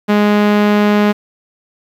sawtooth tone, 207.7 Hz, G#3, in tune, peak -5 dBFS, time 0.08-1.13 s, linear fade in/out 20 ms, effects low-pass 3000 Hz 12 dB/octave + 7-bit

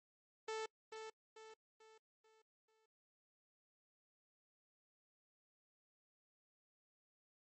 sawtooth tone with echo, 440 Hz, A4, in tune, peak -37 dBFS, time 0.48-0.66 s, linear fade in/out 5 ms, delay 440 ms, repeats 5, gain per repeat -7 dB, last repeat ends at 2.86 s, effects noise-tail reverb RT60 0.1 s tail -25 dB re dry + MP3 32 kbps

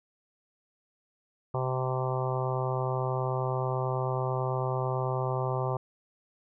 harmonic tone, 129.2 Hz, C3, 21 cents flat, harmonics 1 / 3 / 4 / 5 / 6 / 7 / 8 / 9, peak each -30 / -35 / -36 / -37 / -38 / -38 / -39 / -40 dBFS, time 1.54-5.77 s, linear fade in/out 5 ms, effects none

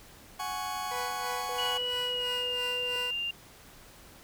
40% pulse chord, F# suspended second, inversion none, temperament just, 740 / 832.5 / 1110 Hz, F#5 / G#5 / C#6, 0 / +4 / +2 cents, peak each -37 / -37 / -36 dBFS, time 0.39-1.78 s, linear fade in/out 10 ms
15% pulse tone with tremolo, 493.9 Hz, B4, in tune, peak -28 dBFS, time 0.91-3.11 s, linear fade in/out 5 ms, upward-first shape sine, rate 3 Hz, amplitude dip 70%
sine tone, 493.9 Hz, B4, in tune, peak -35 dBFS, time 1.49-2.96 s, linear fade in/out 2 ms
sine tone with pitch glide, 2929 to 2794 Hz, F#7 to F7, -18 to 0 cents, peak -30 dBFS, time 1.58-3.31 s, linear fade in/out 5 ms, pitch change -82 cents, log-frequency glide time 1.99-2.64 s
effects pink hiss -53 dBFS RMS until 4.23 s

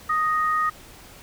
sine tone pair together, 1244.5 / 1864.6 Hz, D#6 / A#6, 0 / 0 cents, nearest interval perfect fifth, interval 700 cents, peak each -20 / -28 dBFS, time 0.09-0.7 s, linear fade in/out 10 ms, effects pink hiss -46 dBFS RMS until 1.22 s

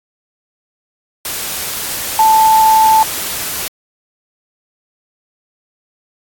sine tone in noise, 880 Hz, A5, in tune, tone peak -6 dBFS, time 2.19-3.03 s, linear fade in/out 2 ms, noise white, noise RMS -21 dBFS, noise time 1.25-3.68 s, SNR +12 dB, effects AAC 64 kbps

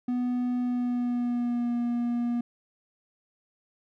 triangle tone with pitch glide, 246.9 to 239 Hz, B3 to A#3, 0 to +43 cents, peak -23 dBFS, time 0.08-2.41 s, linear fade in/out 5 ms, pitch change -57 cents, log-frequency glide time 0.6-1.74 s, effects none

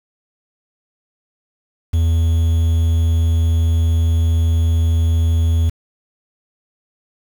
triangle tone with quantisation, 82.41 Hz, E2, in tune, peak -10 dBFS, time 1.93-5.7 s, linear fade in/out 10 ms, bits 6, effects none

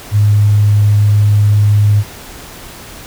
sine tone, 103.83 Hz, G#2, in tune, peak -6 dBFS, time 0.11-2.04 s, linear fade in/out 50 ms, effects pink hiss -32 dBFS RMS until 3.06 s

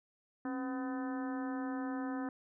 harmonic tone with a mistuned harmonic, 252.7 Hz, B3, 40 cents sharp, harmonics 1 / 2 / 3 / 4 / 5 / 6 / 7, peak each -36 / -47 / -46 / -49 / -50 / -51 / -53 dBFS, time 0.45-2.29 s, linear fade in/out 2 ms, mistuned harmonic 1, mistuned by +100 cents, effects none

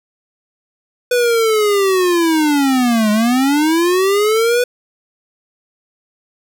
square linear two-way sweep, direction down then up, 496 to 207.7 to 496 Hz, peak -12 dBFS, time 1.11-4.64 s, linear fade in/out 5 ms, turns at 3.11 s, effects none

